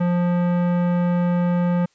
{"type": "tone with tanh clipping", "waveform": "sine", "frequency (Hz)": 175.8, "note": "F3", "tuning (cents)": 12, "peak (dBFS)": -19, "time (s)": [0, 1.86], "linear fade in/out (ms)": 10, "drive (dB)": 17, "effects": ["white hiss -62 dBFS RMS until 1.94 s", "resampled to 16000 Hz"]}